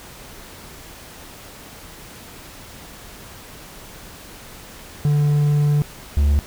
triangle tone pair in turn, 146.83 / 72.17 Hz, D3 / D2, 0 / -30 cents, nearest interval octave, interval 1230 cents, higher first, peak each -12 / -11 dBFS, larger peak second, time 5.05-5.82 / 6.17-6.39 s, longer first, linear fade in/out 0 ms, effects pink hiss -40 dBFS RMS until 6.46 s

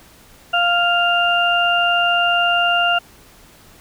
harmonic tone, 698.5 Hz, F5, in tune, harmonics 1 / 2 / 4, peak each -18 / -18 / -18 dBFS, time 0.53-2.99 s, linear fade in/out 10 ms, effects pink hiss -47 dBFS RMS until 3.8 s

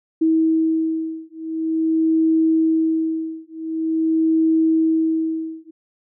sine beating tone pair, 321.2 / 321.66 Hz, E4 / E4, -45 / -42 cents, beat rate 0.46 Hz, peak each -19 dBFS, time 0.21-5.71 s, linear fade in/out 10 ms, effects none

